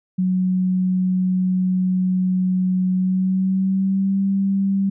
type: tone with pitch glide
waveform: sine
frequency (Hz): 184.6 to 195.46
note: F#3 to G3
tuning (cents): -4 to -5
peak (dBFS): -16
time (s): 0.18-4.9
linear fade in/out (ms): 10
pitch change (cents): +99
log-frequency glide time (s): 2.92-4.21
effects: none